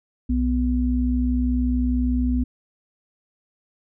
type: tone pair together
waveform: sine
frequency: 62.4 / 249.1 Hz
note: B1 / B3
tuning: +19 / +15 cents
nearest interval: 2 octaves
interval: 2396 cents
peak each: -21 dBFS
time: 0.29-2.44 s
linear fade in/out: 10 ms
effects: none